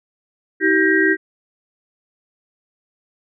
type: tone cluster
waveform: sine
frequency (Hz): 318.6 / 384.7 / 1589 / 1895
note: D#4 / G4 / G6 / A#6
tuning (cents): +41 / -33 / +23 / +28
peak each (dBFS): -18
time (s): 0.6-1.17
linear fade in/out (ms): 50
effects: none